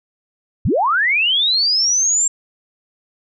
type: linear sweep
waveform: sine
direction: up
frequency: 51.91 to 7490 Hz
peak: -13 dBFS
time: 0.65-2.28 s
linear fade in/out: 5 ms
effects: none